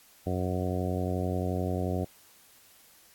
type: harmonic tone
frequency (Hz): 91.4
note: F#2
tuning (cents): -21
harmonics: 1 / 2 / 3 / 4 / 5 / 6 / 7 / 8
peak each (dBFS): -31 / -34 / -36 / -37 / -38 / -39 / -39 / -40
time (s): 0.26-2.05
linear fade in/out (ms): 10
effects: white hiss -58 dBFS RMS until 3.14 s + AAC 64 kbps